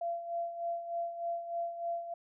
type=tone with tremolo; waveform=sine; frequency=683 Hz; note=F5; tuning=39 cents flat; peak=-31 dBFS; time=0.01-2.14 s; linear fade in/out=5 ms; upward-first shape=sine; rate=3.3 Hz; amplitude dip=65%; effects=none